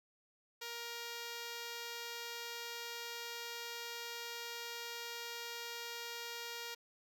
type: tone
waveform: 5% pulse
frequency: 470 Hz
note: A#4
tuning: 14 cents sharp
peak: -31 dBFS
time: 0.61-6.75 s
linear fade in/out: 10 ms
effects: none